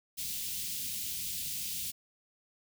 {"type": "band-stop noise", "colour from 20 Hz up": "white", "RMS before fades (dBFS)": -37, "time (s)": [0.17, 1.92], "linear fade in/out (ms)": 20, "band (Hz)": [220, 2700], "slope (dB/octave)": 24, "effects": []}